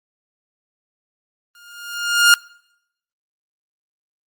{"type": "tone with exponential growth", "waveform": "sawtooth", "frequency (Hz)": 1414, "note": "F6", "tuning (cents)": 21, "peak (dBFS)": -3, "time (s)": [1.55, 2.34], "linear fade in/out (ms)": 1, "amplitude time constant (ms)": 170, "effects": ["noise-tail reverb RT60 0.8 s tail -26 dB re dry", "Opus 24 kbps"]}